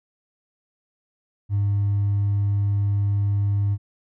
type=tone with hard clipping; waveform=triangle; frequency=101.1 Hz; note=G#2; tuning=46 cents flat; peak=-18 dBFS; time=1.49-3.78 s; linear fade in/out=50 ms; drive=2 dB; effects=none